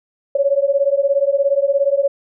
sine beating tone pair, 550 / 567 Hz, C#5 / C#5, -14 / +39 cents, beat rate 17 Hz, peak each -16 dBFS, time 0.35-2.08 s, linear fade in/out 5 ms, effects none

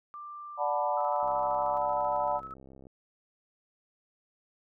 sine tone with pitch glide, 1183 to 1169.4 Hz, D6 to D6, +12 to -8 cents, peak -40 dBFS, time 0.14-1.77 s, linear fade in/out 0 ms, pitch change -20 cents, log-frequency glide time 1.01-1.43 s
sine chord, B minor seventh, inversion first, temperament equal with one note detuned, 587.3 / 732.8 / 880 / 987.8 Hz, D5 / F#5 / A5 / B5, 0 / -17 / 0 / 0 cents, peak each -32 dBFS, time 0.57-2.41 s, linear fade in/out 50 ms
sine tone with tremolo, 1296 Hz, E6, 30 cents flat, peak -38 dBFS, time 0.97-2.54 s, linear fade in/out 5 ms, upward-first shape square, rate 13 Hz, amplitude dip 50%
click train, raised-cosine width 2 ms, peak -38 dBFS, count 110, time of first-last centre 1.23-2.869 s, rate 66.5 Hz
effects none

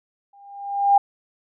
sine tone with exponential growth, 802 Hz, G5, 39 cents sharp, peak -9 dBFS, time 0.33-0.98 s, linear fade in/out 5 ms, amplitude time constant 140 ms, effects none

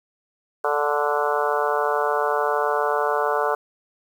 harmonic tone with a mistuned harmonic, 146.83 Hz, D3, in tune, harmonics 3 / 4 / 5 / 6 / 7 / 8 / 9 / 10, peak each -25 / -26 / -27 / -28 / -28 / -29 / -30 / -30 dBFS, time 0.64-3.55 s, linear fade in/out 5 ms, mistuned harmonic 8, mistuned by -17 cents, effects 8-bit

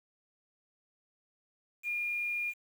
sine tone with quantisation, 2417 Hz, D7, 49 cents sharp, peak -31 dBFS, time 1.83-2.54 s, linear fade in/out 50 ms, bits 9, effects none

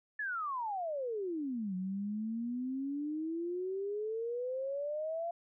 sine exponential two-way sweep, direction down then up, 1760 to 182.1 to 690 Hz, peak -34 dBFS, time 0.19-5.31 s, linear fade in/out 5 ms, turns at 1.75 s, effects none

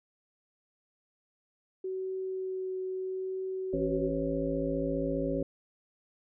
sine tone with vibrato, 375.8 Hz, F#4, 27 cents sharp, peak -32 dBFS, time 1.84-4.1 s, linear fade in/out 5 ms, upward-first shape triangle, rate 0.78 Hz, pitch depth 10 cents each way
harmonic tone, 54.9 Hz, A1, 3 cents flat, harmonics 1 / 3 / 5 / 7 / 9 / 10, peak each -39 / -37 / -33 / -36 / -38 / -34 dBFS, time 3.73-5.43 s, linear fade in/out 5 ms
effects none

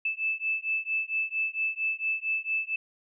sine beating tone pair, 2626 / 2630.4 Hz, E7 / E7, -7 / -4 cents, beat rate 4.4 Hz, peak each -30 dBFS, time 0.05-2.76 s, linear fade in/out 5 ms, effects none

